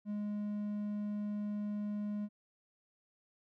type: tone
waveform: triangle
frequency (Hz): 207.7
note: G#3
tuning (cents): 0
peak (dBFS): -33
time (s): 0.05-2.29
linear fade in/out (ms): 50
effects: none